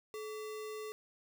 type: tone with sample-and-hold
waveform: sine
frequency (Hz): 430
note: A4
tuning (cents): -40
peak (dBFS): -40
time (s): 0.14-0.92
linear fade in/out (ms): 0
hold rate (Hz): 1575
effects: none